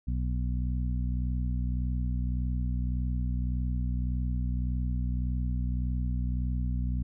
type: harmonic tone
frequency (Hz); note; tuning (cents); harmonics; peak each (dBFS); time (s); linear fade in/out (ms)
61.74; B1; 0; 1 / 2 / 3 / 4; -28 / -34 / -38 / -40; 0.07-7.03; 10
effects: none